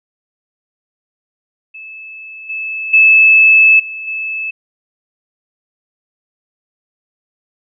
sine tone with level steps, 2612 Hz, E7, 17 cents flat, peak -29 / -19 / -4 / -23 / -18 dBFS, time 1.74-4.51 s, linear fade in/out 10 ms, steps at 2.49 / 2.93 / 3.79 / 4.07 s, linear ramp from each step 10 ms, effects none

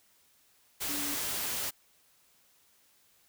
sine tone in noise, 289.4 Hz, D4, 25 cents flat, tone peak -39 dBFS, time 0.88-1.16 s, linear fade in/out 20 ms, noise white, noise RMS -34 dBFS, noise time 0.8-1.71 s, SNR -8 dB, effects white hiss -66 dBFS RMS until 3.28 s

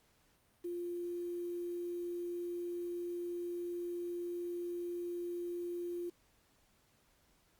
sine tone with quantisation, 349.2 Hz, F4, in tune, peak -37 dBFS, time 0.64-6.1 s, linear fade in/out 10 ms, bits 10, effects pink hiss -71 dBFS RMS until 7.59 s + Opus 48 kbps

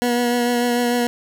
20% pulse tone with vibrato, 241.7 Hz, B3, 37 cents flat, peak -12 dBFS, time 0.02-1.07 s, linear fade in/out 0 ms, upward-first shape triangle, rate 6.7 Hz, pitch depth 22 cents each way, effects none

